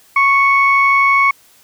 sine tone pair together, 1104 / 2217 Hz, C#6 / C#7, -7 / 0 cents, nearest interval octave, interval 1207 cents, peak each -11 dBFS, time 0.16-1.31 s, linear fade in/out 5 ms, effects tanh soft clip ceiling -1 dBFS + white hiss -49 dBFS RMS until 1.63 s

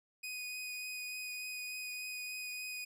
sawtooth tone with vibrato, 2489 Hz, D#7, in tune, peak -37 dBFS, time 0.23-2.85 s, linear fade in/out 10 ms, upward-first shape sine, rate 3.4 Hz, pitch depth 9 cents each way, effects none

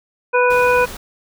harmonic tone, 493.9 Hz, B4, in tune, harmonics 1 / 2 / 3 / 5, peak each -14 / -17 / -19 / -21 dBFS, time 0.33-0.86 s, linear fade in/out 20 ms
pink noise, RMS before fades -32 dBFS, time 0.5-0.97 s, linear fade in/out 5 ms
effects none

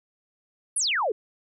sine exponential sweep, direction down, 11175 to 383.6 Hz, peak -22 dBFS, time 0.76-1.12 s, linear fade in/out 5 ms, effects none

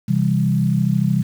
sine chord, C major, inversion none, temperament equal with one note detuned, 130.81 / 164.81 / 197.7 Hz, C3 / E3 / G3, 0 / 0 / +15 cents, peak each -19 dBFS, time 0.08-1.23 s, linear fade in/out 10 ms, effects 7-bit

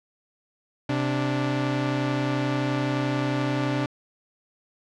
sawtooth tone pair together, 130.55 / 292.6 Hz, C3 / D4, -3 / -6 cents, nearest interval octave + major second, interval 1397 cents, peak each -22 / -22 dBFS, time 0.89-3.86 s, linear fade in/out 5 ms, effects low-pass 4000 Hz 12 dB/octave

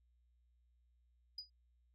sine tone with exponential decay, 4932 Hz, D#8, 16 cents flat, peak -39 dBFS, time 1.38-1.5 s, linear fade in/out 5 ms, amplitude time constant 26 ms, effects tanh soft clip ceiling -36 dBFS + added 60 Hz sine -70 dBFS peak until 1.94 s

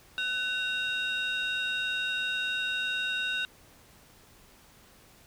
sine tone cluster, 1502 / 2762 / 3745 Hz, F#6 / F7 / A#7, +26 / -20 / +7 cents, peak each -30 / -33 / -32 dBFS, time 0.18-3.45 s, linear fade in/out 0 ms, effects tanh soft clip ceiling -23 dBFS + pink hiss -57 dBFS RMS until 5.26 s

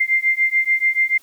sine beating tone pair, 2093 / 2099.9 Hz, C7 / C7, 0 / +6 cents, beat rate 6.9 Hz, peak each -18 dBFS, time 0-1.18 s, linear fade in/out 10 ms, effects white hiss -53 dBFS RMS until 1.22 s

